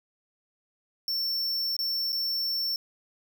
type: tone with dropouts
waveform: square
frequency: 5420 Hz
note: E8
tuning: 47 cents sharp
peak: -27 dBFS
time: 1.08-2.76 s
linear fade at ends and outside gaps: 1 ms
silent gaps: 1.766-1.79 / 2.122-2.128 s
effects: none